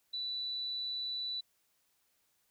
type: tone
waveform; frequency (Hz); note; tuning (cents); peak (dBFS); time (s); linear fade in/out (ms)
sine; 3966; B7; +7; -35; 0.13-1.41; 10
effects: white hiss -75 dBFS RMS until 2.5 s